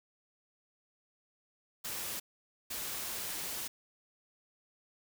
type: noise bursts at uneven times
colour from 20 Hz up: white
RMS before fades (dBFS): -39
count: 2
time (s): 1.84-2.2 / 2.7-3.68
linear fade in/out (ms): 10
effects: none